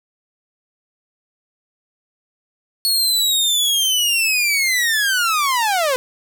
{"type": "linear sweep", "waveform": "sawtooth", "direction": "down", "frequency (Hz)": [4381, 493.9], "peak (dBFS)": -12, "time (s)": [2.85, 5.96], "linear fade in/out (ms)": 0, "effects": []}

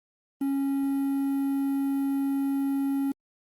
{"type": "tone with quantisation", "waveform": "triangle", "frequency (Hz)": 275.4, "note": "C#4", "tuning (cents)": -11, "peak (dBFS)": -22, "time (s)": [0.41, 3.12], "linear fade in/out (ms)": 5, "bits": 8, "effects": ["Opus 32 kbps"]}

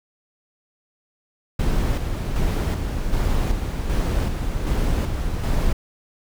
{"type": "noise with tremolo", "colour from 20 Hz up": "brown", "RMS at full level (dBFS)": -20, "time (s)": [1.59, 5.73], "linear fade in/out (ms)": 5, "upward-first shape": "square", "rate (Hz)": 1.3, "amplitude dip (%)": 40, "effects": []}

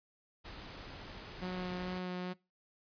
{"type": "noise", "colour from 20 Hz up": "pink", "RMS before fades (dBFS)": -48, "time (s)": [0.44, 2], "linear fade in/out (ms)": 20}
{"type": "tone with vibrato", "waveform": "sawtooth", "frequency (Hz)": 181.7, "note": "F#3", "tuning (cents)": -31, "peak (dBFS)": -33, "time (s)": [1.41, 2.34], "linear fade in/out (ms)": 20, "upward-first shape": "sine", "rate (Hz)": 2.3, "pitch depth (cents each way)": 12}
{"effects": ["noise-tail reverb RT60 0.3 s tail -25 dB re dry", "resampled to 11025 Hz"]}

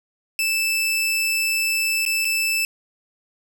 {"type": "tone with dropouts", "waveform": "sawtooth", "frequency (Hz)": 2637, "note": "E7", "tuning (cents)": 0, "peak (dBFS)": -16, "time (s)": [0.39, 2.65], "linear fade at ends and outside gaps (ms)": 1, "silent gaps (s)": [[2.052, 2.062], [2.247, 2.252]], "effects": []}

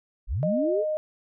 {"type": "linear sweep", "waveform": "sine", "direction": "up", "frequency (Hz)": [30.94, 455.7], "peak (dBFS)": -24, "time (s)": [0.27, 0.85], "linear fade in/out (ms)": 50}
{"type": "tone", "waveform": "sine", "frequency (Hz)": 616, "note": "D#5", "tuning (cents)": -17, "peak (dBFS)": -24, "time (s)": [0.43, 0.97], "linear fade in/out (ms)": 0}
{"effects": []}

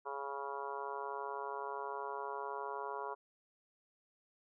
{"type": "harmonic tone", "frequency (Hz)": 139.4, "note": "C#3", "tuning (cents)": 10, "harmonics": [3, 4, 5, 6, 7, 8, 9, 10], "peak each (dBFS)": [-45, -50, -49, -49, -43, -47, -56, -51], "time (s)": [0.05, 3.15], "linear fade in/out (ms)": 20, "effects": []}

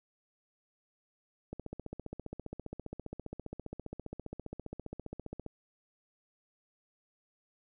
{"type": "click train", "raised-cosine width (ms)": 2, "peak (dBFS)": -27, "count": 60, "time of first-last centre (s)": [1.53, 5.463], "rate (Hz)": 15, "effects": []}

